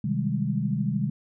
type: chord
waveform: sine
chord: Ab major seventh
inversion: first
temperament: just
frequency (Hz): 129.78 / 155.74 / 194.67 / 207.7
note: C3 / Eb3 / G3 / Ab3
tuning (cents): -14 / +2 / -12 / 0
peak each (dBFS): -29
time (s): 0.04-1.1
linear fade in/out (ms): 5
effects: none